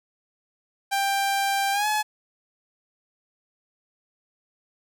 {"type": "tone with pitch glide", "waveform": "sawtooth", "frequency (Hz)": [790, 851.6], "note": ["G5", "G#5"], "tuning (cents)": [13, 43], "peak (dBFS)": -18, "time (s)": [0.91, 2.03], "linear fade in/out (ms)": 20, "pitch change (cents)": 130, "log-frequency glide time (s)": [1.72, 1.87], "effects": []}